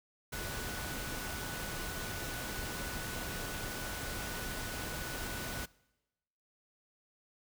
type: tone in noise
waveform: sine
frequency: 1482 Hz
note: F#6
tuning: 2 cents sharp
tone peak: -46 dBFS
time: 0.32-5.66 s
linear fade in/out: 10 ms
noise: pink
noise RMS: -40 dBFS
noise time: 0.32-5.66 s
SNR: -9 dB
effects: noise-tail reverb RT60 1.0 s tail -23 dB re dry